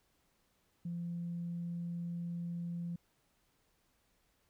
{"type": "tone", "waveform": "sine", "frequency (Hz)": 171.7, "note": "F3", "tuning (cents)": -29, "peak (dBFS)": -36, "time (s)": [0.85, 2.96], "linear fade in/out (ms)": 5, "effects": ["tanh soft clip ceiling -32 dBFS", "pink hiss -75 dBFS RMS until 4.49 s"]}